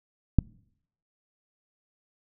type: click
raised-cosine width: 5 ms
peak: -6 dBFS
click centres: 0.387 s
effects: noise-tail reverb RT60 0.7 s tail -25 dB re dry